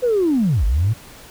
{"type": "linear two-way sweep", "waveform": "sine", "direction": "down then up", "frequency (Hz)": [514, 46.25, 118.1], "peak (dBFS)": -13, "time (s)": [0.02, 0.94], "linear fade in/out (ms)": 20, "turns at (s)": 0.65, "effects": ["tanh soft clip ceiling -10 dBFS", "pink hiss -42 dBFS RMS until 1.3 s"]}